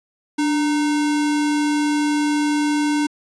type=tone with sample-and-hold; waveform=sine; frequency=294.7 Hz; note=D4; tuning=6 cents sharp; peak=-16 dBFS; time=0.38-3.07 s; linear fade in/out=10 ms; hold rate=1225 Hz; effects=resampled to 22050 Hz